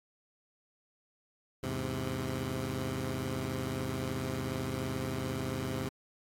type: chord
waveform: 15% pulse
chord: E augmented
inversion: none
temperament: equal with one note detuned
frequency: 81.32 / 103.83 / 130.81 Hz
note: E2 / G#2 / B#2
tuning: -23 / 0 / 0 cents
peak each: -34 / -33 / -29 dBFS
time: 1.63-5.89 s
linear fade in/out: 5 ms
effects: AAC 64 kbps